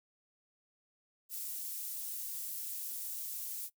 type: high-pass noise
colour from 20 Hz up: pink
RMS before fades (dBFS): -41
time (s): 1.29-3.7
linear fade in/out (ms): 50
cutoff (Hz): 12000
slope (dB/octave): 12
effects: noise-tail reverb RT60 0.1 s tail -19 dB re dry